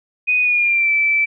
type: tone with pitch glide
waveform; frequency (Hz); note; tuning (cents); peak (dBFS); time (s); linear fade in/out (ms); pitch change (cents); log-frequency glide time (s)
sine; 2489 to 2322; D#7 to D7; 0 to -20; -13; 0.27-1.26; 20; -120; 0.4-0.91
effects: none